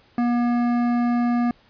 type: tone with hard clipping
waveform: sine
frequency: 240.1 Hz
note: B3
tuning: 49 cents flat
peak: -20 dBFS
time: 0.18-1.51 s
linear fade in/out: 2 ms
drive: 13 dB
effects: pink hiss -56 dBFS RMS until 1.69 s + resampled to 11025 Hz